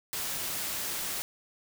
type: noise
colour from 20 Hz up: white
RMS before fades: -34 dBFS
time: 0.13-1.22 s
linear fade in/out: 0 ms
effects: none